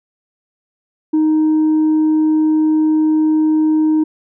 sine tone with tanh clipping, 311.1 Hz, D#4, in tune, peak -11 dBFS, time 1.13-4.04 s, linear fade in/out 10 ms, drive 1 dB, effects none

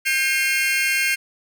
40% pulse tone cluster, 1587 / 2137 / 2448 / 2728 Hz, G6 / C7 / D#7 / F7, +21 / +36 / -29 / -41 cents, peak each -23 / -20 / -27 / -25 dBFS, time 0.05-1.16 s, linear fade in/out 20 ms, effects none

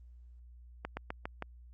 slowing click train, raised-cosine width 0.5 ms, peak -22 dBFS, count 5, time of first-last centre 0.85-1.424 s, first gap 120 ms, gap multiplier 1.12, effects added 60 Hz sine -51 dBFS peak until 1.73 s + Opus 32 kbps

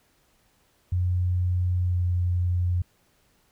sine tone with pitch glide, 90 to 88.86 Hz, F#2 to F2, -47 to +31 cents, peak -21 dBFS, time 0.92-2.82 s, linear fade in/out 5 ms, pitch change -22 cents, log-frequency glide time 1.77-2.02 s, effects pink hiss -65 dBFS RMS until 3.51 s

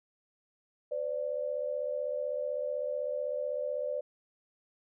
sine tone pair together, 510 / 585.9 Hz, C5 / D5, -44 / -4 cents, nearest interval major second, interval 240 cents, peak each -35 / -33 dBFS, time 0.91-4.01 s, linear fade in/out 10 ms, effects none

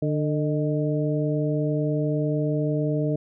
harmonic tone with a mistuned harmonic, 149 Hz, D3, 25 cents sharp, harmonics 1 / 2 / 3 / 4, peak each -24 / -27 / -29 / -30 dBFS, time 0.02-3.16 s, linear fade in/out 5 ms, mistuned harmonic 4, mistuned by +58 cents, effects none

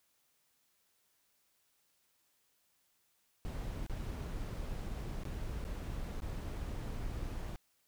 brown noise with dropouts, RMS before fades -40 dBFS, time 3.45-7.56 s, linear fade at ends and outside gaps 0 ms, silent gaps 3.864-3.897 / 5.235-5.253 / 5.641-5.651 / 6.203-6.22 s, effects white hiss -75 dBFS RMS until 7.87 s

